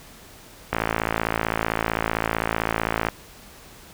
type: click train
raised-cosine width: 0.5 ms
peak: -6 dBFS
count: 132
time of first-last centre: 0.73-3.086 s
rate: 55.6 Hz
effects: pink hiss -46 dBFS RMS until 3.93 s